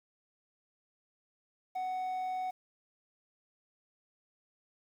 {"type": "tone with quantisation", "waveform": "triangle", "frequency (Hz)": 743, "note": "F#5", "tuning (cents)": 7, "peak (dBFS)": -31, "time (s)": [1.75, 2.51], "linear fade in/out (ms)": 10, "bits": 10, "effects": []}